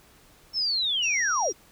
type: linear sweep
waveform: sine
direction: down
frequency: 5420 to 278.9 Hz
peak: -23 dBFS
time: 0.53-1.53 s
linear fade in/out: 50 ms
type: tone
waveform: sine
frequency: 5700 Hz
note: F8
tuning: 34 cents sharp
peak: -28 dBFS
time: 1.02-1.53 s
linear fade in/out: 20 ms
effects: pink hiss -56 dBFS RMS until 1.71 s